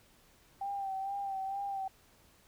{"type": "tone with vibrato", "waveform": "sine", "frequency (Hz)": 784, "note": "G5", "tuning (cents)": 0, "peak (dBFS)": -34, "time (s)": [0.61, 1.88], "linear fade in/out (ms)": 5, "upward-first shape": "sine", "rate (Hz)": 2.2, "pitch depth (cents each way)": 39, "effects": ["pink hiss -64 dBFS RMS until 2.47 s"]}